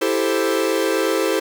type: chord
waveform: 45% pulse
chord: A minor seventh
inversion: second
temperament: equal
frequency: 329.6 / 392 / 440 / 523.3 Hz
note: E4 / G4 / A4 / C5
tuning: 0 / 0 / 0 / 0 cents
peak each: -23 dBFS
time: 0.01-1.4 s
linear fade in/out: 10 ms
effects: none